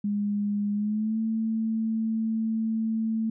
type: tone with pitch glide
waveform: sine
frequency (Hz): 205.2 to 222.5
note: G#3 to A3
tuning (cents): -21 to +20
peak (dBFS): -24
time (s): 0.04-3.3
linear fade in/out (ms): 5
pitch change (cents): +141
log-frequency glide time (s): 0.73-1.19
effects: none